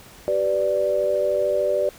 sine chord, G major, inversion none, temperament equal with one note detuned, 385.7 / 493.9 / 587.3 Hz, G4 / B4 / D5, -28 / 0 / 0 cents, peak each -26 / -25 / -20 dBFS, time 0.28-1.89 s, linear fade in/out 0 ms, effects pink hiss -46 dBFS RMS until 1.98 s

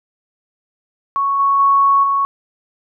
sine tone with level steps, 1108.7 Hz, C#6, in tune, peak -14 / -11 / -9 / -13 dBFS, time 1.16-2.25 s, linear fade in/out 0 ms, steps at 1.39 / 1.59 / 2.03 s, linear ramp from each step 10 ms, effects none

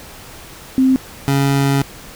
sine / 25% pulse tone pair in turn, 261.6 / 138.58 Hz, C4 / C#3, 0 / 0 cents, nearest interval major seventh, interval 1100 cents, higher first, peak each -9 dBFS, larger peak neither, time 0.78-0.96 / 1.28-1.82 s, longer second, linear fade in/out 0 ms, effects pink hiss -37 dBFS RMS until 2.15 s

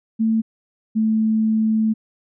sine tone pair in turn, 222.8 / 219.4 Hz, A3 / A3, +22 / -5 cents, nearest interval unison, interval 27 cents, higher first, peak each -15 dBFS, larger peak neither, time 0.19-0.42 / 0.95-1.94 s, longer second, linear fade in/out 20 ms, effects none

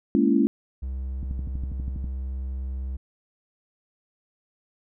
sine chord, A# half-diminished seventh, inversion third, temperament just, 209.8 / 233.1 / 279.7 / 335.6 Hz, G#3 / A#3 / C#4 / E4, +18 / 0 / +16 / +31 cents, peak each -23 / -23 / -21 / -24 dBFS, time 0.15-0.47 s, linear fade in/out 0 ms
triangle tone, 65.41 Hz, C2, in tune, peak -26 dBFS, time 0.82-2.97 s, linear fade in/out 10 ms
click train, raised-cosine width 5 ms, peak -22 dBFS, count 11, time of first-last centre 1.23-2.043 s, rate 12.3 Hz
effects none

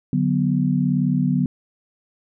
sine chord, B minor, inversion first, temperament equal, 146.83 / 185 / 246.9 Hz, D3 / F#3 / B3, 0 / 0 / 0 cents, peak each -21 dBFS, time 0.13-1.46 s, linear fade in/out 2 ms, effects none

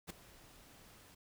pink noise with ADSR envelope, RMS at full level -43 dBFS, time 0.07-1.15 s, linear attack 32 ms, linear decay 5 ms, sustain -17 dB, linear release 9 ms, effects none

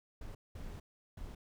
brown noise bursts at uneven times, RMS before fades -45 dBFS, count 3, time 0.21-0.35 / 0.55-0.8 / 1.17-1.35 s, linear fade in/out 5 ms, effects none

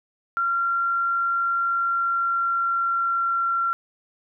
sine tone with pitch glide, 1376 to 1366.5 Hz, F6 to F6, -26 to -38 cents, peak -20 dBFS, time 0.37-3.73 s, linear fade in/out 0 ms, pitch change -12 cents, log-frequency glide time 1.55-3.55 s, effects none

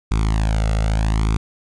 sawtooth tone with flanger, 53.9 Hz, A1, 35 cents flat, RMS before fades -18 dBFS, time 0.11-1.37 s, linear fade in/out 5 ms, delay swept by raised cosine 0.84 to 1.48 ms, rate 0.8 Hz, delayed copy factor +0.9, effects resampled to 22050 Hz + 9-bit

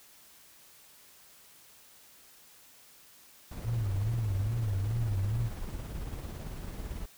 brown noise with tremolo, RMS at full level -37 dBFS, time 3.51-7.06 s, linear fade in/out 5 ms, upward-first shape triangle, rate 18 Hz, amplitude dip 45%
sine tone with vibrato, 106.2 Hz, G#2, 39 cents sharp, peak -28 dBFS, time 3.63-5.51 s, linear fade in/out 50 ms, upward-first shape sine, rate 2.4 Hz, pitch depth 180 cents each way
effects white hiss -57 dBFS RMS until 7.17 s

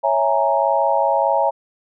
sine chord, A# half-diminished seventh, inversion first, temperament equal, 554.4 / 659.3 / 830.6 / 932.3 Hz, C#5 / E5 / G#5 / A#5, 0 / 0 / 0 / 0 cents, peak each -20 dBFS, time 0.03-1.51 s, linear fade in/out 20 ms, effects none

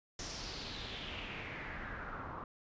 pink noise with low-pass filter sweep, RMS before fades -44 dBFS, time 0.19-2.44 s, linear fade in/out 2 ms, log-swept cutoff 6100 to 1100 Hz, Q 3.7, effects resampled to 16000 Hz

